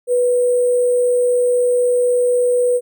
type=tone with sample-and-hold; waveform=sine; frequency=491.9 Hz; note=B4; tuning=7 cents flat; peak=-12 dBFS; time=0.07-2.81 s; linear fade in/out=50 ms; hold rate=8820 Hz; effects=none